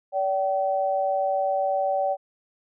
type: tone pair together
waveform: sine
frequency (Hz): 574.6 / 767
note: D5 / G5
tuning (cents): -38 / -38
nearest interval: perfect fourth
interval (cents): 500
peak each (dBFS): -24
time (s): 0.12-2.17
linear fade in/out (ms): 50
effects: none